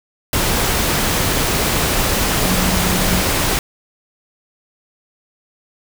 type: tone in noise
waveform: sine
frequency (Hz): 184.1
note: F#3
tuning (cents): -8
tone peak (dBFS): -19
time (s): 2.45-3.21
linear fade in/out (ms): 2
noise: pink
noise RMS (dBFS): -17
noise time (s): 0.33-3.59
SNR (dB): -5
effects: none